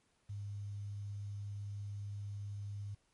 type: tone with quantisation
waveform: sine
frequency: 101.6 Hz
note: G#2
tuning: 38 cents flat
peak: -40 dBFS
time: 0.29-2.95 s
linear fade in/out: 10 ms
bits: 11
effects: pink hiss -75 dBFS RMS until 3.13 s + MP3 48 kbps